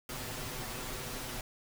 pink noise with comb filter, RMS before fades -40 dBFS, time 0.09-1.41 s, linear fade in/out 2 ms, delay 7.9 ms, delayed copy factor +1, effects none

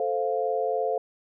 sine chord, F major, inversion first, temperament equal, 440 / 523.3 / 698.5 Hz, A4 / C5 / F5, 0 / 0 / 0 cents, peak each -28 dBFS, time 0-0.98 s, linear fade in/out 2 ms, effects none

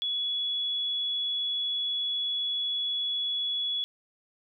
sine tone, 3387 Hz, G#7, 33 cents sharp, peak -27 dBFS, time 0.02-3.84 s, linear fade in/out 0 ms, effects none

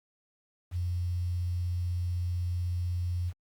sine tone with quantisation, 88.4 Hz, F2, 22 cents sharp, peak -28 dBFS, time 0.71-3.33 s, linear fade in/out 50 ms, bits 9, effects Opus 48 kbps

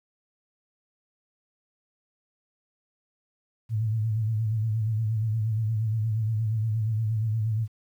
sine tone with vibrato, 110 Hz, A2, in tune, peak -23 dBFS, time 3.69-7.68 s, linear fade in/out 50 ms, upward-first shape sine, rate 8.5 Hz, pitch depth 67 cents each way, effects 10-bit

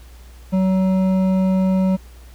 sine tone with hard clipping, 188.3 Hz, F#3, 31 cents sharp, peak -16 dBFS, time 0.52-1.97 s, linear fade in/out 20 ms, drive 9 dB, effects added 60 Hz sine -39 dBFS peak until 2.34 s + pink hiss -50 dBFS RMS until 2.34 s

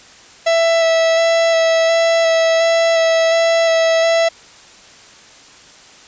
45% pulse tone with vibrato, 659.3 Hz, E5, in tune, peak -11 dBFS, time 0.46-4.29 s, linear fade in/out 10 ms, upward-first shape square, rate 1.4 Hz, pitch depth 11 cents each way, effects white hiss -42 dBFS RMS until 6.07 s + resampled to 16000 Hz

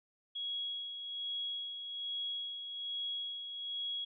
sine tone with tremolo, 3322 Hz, G#7, in tune, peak -35 dBFS, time 0.35-4.05 s, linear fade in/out 10 ms, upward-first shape sine, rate 1.2 Hz, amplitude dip 50%, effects none

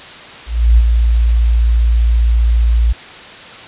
sine tone with ADSR envelope, 57.5 Hz, A#1, 23 cents flat, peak -3 dBFS, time 0.46-2.93 s, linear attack 320 ms, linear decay 36 ms, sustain -5 dB, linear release 11 ms, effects white hiss -33 dBFS RMS until 3.67 s + resampled to 8000 Hz

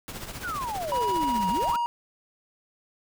pink noise with tremolo, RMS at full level -35 dBFS, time 0.08-1.76 s, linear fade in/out 0 ms, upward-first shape triangle, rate 15 Hz, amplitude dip 70%
sine exponential two-way sweep, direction down then up, 1551 to 175.2 to 1551 Hz, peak -29 dBFS, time 0.43-1.77 s, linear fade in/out 20 ms, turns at 1.49 s
triangle tone with pitch glide, 970 to 948.9 Hz, B5 to A#5, -31 to +31 cents, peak -22 dBFS, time 0.92-1.86 s, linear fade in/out 0 ms, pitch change -38 cents, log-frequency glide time 1.13-1.53 s
effects none

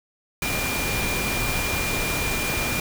sine tone in noise, 2400 Hz, D7, 37 cents sharp, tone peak -28 dBFS, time 0.42-2.8 s, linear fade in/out 2 ms, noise pink, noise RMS -26 dBFS, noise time 0.42-2.8 s, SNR -5 dB, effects none

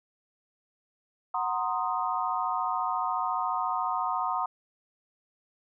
sine chord, C half-diminished seventh, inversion second, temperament equal, 740 / 932.3 / 1046.5 / 1244.5 Hz, Gb5 / Bb5 / C6 / Eb6, 0 / 0 / 0 / 0 cents, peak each -32 dBFS, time 1.34-4.46 s, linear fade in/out 5 ms, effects none

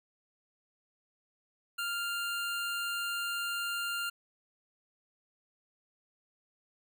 25% pulse tone, 1396.9 Hz, F6, in tune, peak -29 dBFS, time 1.78-4.1 s, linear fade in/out 10 ms, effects none

